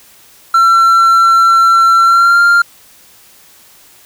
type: tone with pitch glide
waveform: triangle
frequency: 1352 to 1394.8 Hz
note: E6 to F6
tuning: +43 to -3 cents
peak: -3 dBFS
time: 0.54-2.62 s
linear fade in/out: 5 ms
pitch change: +54 cents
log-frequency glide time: 2.02-2.41 s
effects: white hiss -43 dBFS RMS until 4.05 s